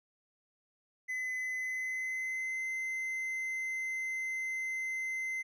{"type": "tone with pitch glide", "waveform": "triangle", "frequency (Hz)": [2024, 2065], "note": ["B6", "C7"], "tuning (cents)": [42, -23], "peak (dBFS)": -32, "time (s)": [1.08, 5.43], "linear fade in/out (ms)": 20, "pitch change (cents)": 35, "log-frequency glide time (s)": [1.53, 2.68], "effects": []}